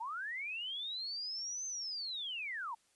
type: linear two-way sweep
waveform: sine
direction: up then down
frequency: 856 to 6272 to 856 Hz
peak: -38 dBFS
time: 0-2.75 s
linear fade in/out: 10 ms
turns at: 1.66 s
effects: white hiss -72 dBFS RMS until 2.95 s + resampled to 24000 Hz